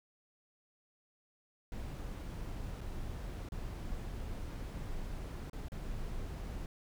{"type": "noise with dropouts", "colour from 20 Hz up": "brown", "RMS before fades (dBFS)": -41, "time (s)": [1.72, 6.66], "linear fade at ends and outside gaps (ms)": 1, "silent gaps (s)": [[2.808, 2.813], [3.488, 3.52], [5.498, 5.531], [5.684, 5.719]], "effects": []}